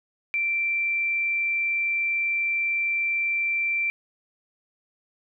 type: tone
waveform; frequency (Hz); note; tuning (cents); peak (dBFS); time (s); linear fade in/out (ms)
sine; 2349; D7; 0; -22; 0.34-3.9; 0
effects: none